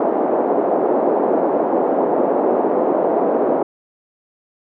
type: band-pass noise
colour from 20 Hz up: white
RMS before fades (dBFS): -17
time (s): 0-3.63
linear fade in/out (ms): 5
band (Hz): 270 to 710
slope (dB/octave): 24
effects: none